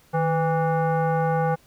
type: tone with frequency modulation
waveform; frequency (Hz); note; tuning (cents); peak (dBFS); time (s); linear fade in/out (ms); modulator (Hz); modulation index
sine; 156.6; D#3; +11; -19; 0.13-1.56; 20; 656; 1.3
effects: pink hiss -57 dBFS RMS until 1.66 s